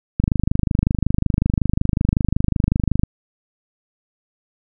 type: click train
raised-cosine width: 5 ms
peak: -4 dBFS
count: 73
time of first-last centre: 0.2-3.035 s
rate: 25.4 Hz
effects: none